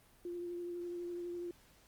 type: tone with vibrato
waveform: sine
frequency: 349.2 Hz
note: F4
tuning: in tune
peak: -39 dBFS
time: 0.25-1.51 s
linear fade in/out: 2 ms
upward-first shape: triangle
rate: 12 Hz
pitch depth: 19 cents each way
effects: pink hiss -65 dBFS RMS until 1.87 s + Opus 32 kbps